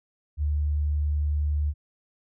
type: tone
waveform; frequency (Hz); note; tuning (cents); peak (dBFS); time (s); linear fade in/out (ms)
sine; 74.1; D2; +16; -22; 0.37-1.74; 50
effects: none